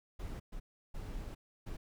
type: noise bursts at uneven times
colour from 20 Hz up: brown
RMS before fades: -42 dBFS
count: 4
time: 0.19-0.4 / 0.52-0.6 / 0.94-1.35 / 1.66-1.77 s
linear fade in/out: 10 ms
effects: none